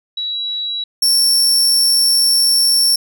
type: tone pair in turn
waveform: sine / sawtooth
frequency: 3901 / 5444 Hz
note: B7 / F8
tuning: -22 / -45 cents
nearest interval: tritone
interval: 577 cents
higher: second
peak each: -19 / -8 dBFS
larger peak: second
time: 0.17-0.84 / 1.02-2.96 s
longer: second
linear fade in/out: 5 ms
effects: none